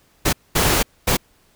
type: noise bursts at uneven times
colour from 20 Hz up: pink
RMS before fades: -17 dBFS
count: 3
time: 0.25-0.33 / 0.55-0.83 / 1.07-1.17 s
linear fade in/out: 10 ms
effects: pink hiss -58 dBFS RMS until 1.55 s